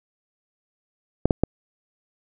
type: clicks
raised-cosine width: 2 ms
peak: -4 dBFS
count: 3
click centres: 1.256 / 1.308 / 1.436 s
effects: none

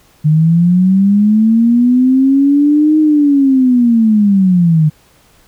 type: linear two-way sweep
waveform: sine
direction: up then down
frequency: 150 to 311.1 to 150 Hz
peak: -6 dBFS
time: 0.24-4.9 s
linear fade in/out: 20 ms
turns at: 2.99 s
effects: pink hiss -49 dBFS RMS until 5.47 s

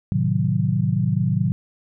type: chord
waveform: sine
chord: A diminished seventh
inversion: none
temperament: equal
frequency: 110 / 130.81 / 155.56 / 185 Hz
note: A2 / C3 / Eb3 / Gb3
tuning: 0 / 0 / 0 / 0 cents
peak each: -23 dBFS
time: 0.12-1.52 s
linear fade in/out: 0 ms
effects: none

